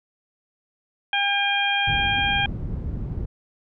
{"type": "harmonic tone", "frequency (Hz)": 804, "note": "G5", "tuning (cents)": 44, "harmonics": [1, 2, 3, 4], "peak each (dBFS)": [-25, -25, -25, -25], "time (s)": [1.13, 2.46], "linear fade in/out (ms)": 2}
{"type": "low-pass noise", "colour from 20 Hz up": "white", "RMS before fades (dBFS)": -29, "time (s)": [1.87, 3.26], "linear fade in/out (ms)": 10, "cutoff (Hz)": 120, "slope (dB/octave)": 12}
{"effects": []}